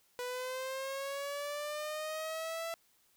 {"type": "linear sweep", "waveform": "sawtooth", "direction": "up", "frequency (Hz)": [491.2, 668], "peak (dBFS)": -33, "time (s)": [0.19, 2.74], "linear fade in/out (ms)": 0, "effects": ["white hiss -70 dBFS RMS until 3.16 s"]}